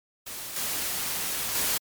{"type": "noise with level steps", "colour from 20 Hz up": "white", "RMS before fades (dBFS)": [-37, -30, -26], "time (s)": [0.26, 1.78], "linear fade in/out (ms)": 10, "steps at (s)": [0.56, 1.55], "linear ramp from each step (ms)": 2, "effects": ["MP3 96 kbps"]}